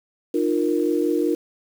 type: chord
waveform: sine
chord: Eb suspended second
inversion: none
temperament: equal with one note detuned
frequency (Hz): 304 / 349.2 / 466.2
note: Eb4 / F4 / Bb4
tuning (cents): -40 / 0 / 0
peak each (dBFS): -22 / -22 / -24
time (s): 0.34-1.35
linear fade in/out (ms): 5
effects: 7-bit